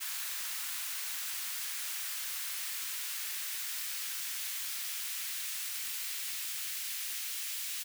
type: noise with high-pass filter sweep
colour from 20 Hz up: white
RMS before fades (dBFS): -38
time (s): 0-7.84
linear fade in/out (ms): 20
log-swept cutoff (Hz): 1400 to 2200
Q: 1
effects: none